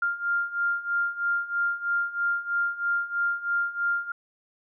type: beating tone pair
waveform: sine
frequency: 1396.9 / 1400 Hz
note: F6 / F6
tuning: 0 / +4 cents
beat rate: 3.1 Hz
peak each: -29 / -26 dBFS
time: 0.02-4.12 s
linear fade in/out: 5 ms
effects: none

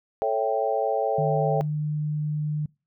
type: chord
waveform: sine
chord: A dominant seventh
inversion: none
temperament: equal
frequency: 440 / 554.4 / 659.3 / 784 Hz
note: A4 / C#5 / E5 / G5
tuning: 0 / 0 / 0 / 0 cents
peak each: -27 dBFS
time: 0.22-1.61 s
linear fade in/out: 0 ms
type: tone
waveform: sine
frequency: 150.8 Hz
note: D3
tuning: 46 cents sharp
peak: -24 dBFS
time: 1.18-2.66 s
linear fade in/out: 5 ms
effects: noise-tail reverb RT60 0.3 s tail -25 dB re dry

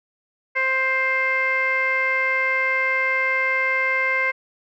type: tone with low-pass filter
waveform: 15% pulse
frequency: 525 Hz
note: C5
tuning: 6 cents sharp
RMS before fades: -21 dBFS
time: 0.55-4.32 s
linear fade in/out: 20 ms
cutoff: 2100 Hz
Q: 5.2
effects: none

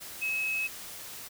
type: tone in noise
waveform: sine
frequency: 2572 Hz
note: E7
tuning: 43 cents flat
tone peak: -28 dBFS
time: 0.21-0.68 s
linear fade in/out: 20 ms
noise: white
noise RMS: -43 dBFS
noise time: 0-1.29 s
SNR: +12 dB
effects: none

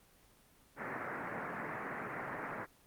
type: band-pass noise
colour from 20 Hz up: white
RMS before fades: -41 dBFS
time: 0.76-2.67 s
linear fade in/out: 50 ms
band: 110 to 2000 Hz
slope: 48 dB/octave
effects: pink hiss -65 dBFS RMS until 2.86 s + Opus 24 kbps

